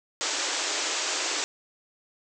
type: band-pass noise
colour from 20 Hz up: white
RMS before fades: -29 dBFS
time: 0.21-1.44 s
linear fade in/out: 0 ms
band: 280 to 7800 Hz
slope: 96 dB/octave
effects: none